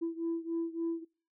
sine beating tone pair, 331.5 / 335 Hz, E4 / E4, +10 / +28 cents, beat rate 3.5 Hz, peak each -33 / -35 dBFS, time 0.01-1.05 s, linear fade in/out 20 ms, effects noise-tail reverb RT60 0.4 s tail -24 dB re dry + tanh soft clip ceiling -27 dBFS

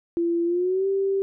sine tone with pitch glide, 340 to 390.6 Hz, F4 to G4, -46 to -6 cents, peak -20 dBFS, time 0.17-1.22 s, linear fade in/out 0 ms, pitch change +240 cents, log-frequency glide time 0.45-0.87 s, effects none

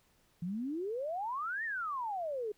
sine exponential two-way sweep, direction up then down, 164.81 to 1884 to 405.7 Hz, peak -34 dBFS, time 0.42-2.52 s, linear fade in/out 5 ms, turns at 1.64 s, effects pink hiss -70 dBFS RMS until 2.57 s

